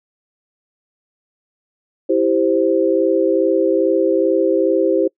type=chord; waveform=sine; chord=C major; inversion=first; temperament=equal; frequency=329.6 / 392 / 523.3 Hz; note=E4 / G4 / C5; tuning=0 / 0 / 0 cents; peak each=-17 dBFS; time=2.09-5.08 s; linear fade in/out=10 ms; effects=noise-tail reverb RT60 0.1 s tail -26 dB re dry